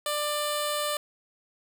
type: tone with notch filter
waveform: 10% pulse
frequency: 593 Hz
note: D5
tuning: 17 cents sharp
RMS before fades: -29 dBFS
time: 0.06-0.97 s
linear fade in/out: 2 ms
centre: 2100 Hz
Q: 1.4
effects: none